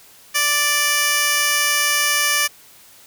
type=tone with high-pass filter; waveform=15% pulse; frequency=587.3 Hz; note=D5; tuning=in tune; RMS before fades=-18 dBFS; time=0.34-2.48 s; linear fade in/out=20 ms; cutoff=2100 Hz; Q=0.56; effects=white hiss -47 dBFS RMS until 3.06 s